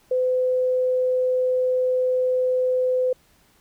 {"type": "tone", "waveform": "sine", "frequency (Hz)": 508, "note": "B4", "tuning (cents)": 49, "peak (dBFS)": -18, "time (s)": [0.11, 3.13], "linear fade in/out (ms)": 5, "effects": ["pink hiss -59 dBFS RMS until 3.6 s"]}